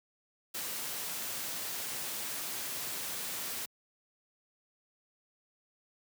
white noise, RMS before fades -38 dBFS, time 0.54-3.66 s, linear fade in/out 10 ms, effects high-pass 100 Hz 12 dB/octave

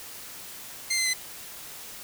15% pulse tone with pitch steps, 2093 / 2063 / 2033 Hz, C7 / C7 / B6, 0 / -25 / +50 cents, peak -17 dBFS, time 0.9-1.137 s, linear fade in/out 10 ms, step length 79 ms, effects white hiss -42 dBFS RMS until 2.03 s

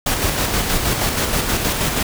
pink noise with tremolo, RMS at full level -18 dBFS, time 0.06-2.03 s, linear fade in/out 5 ms, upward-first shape square, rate 6.3 Hz, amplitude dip 35%, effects none

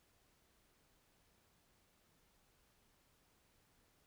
silence, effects pink hiss -74 dBFS RMS until 4.06 s

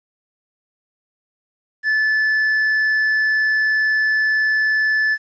triangle tone, 1739 Hz, A6, 21 cents flat, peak -13 dBFS, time 1.83-5.18 s, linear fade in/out 50 ms, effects resampled to 16000 Hz + 9-bit

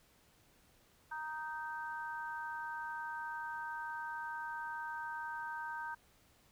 harmonic tone, 311.1 Hz, D#4, in tune, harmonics 3 / 4 / 5, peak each -42 / -50 / -43 dBFS, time 1.11-5.95 s, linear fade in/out 10 ms, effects pink hiss -68 dBFS RMS until 6.51 s

